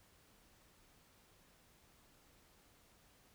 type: silence
effects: pink hiss -68 dBFS RMS until 3.34 s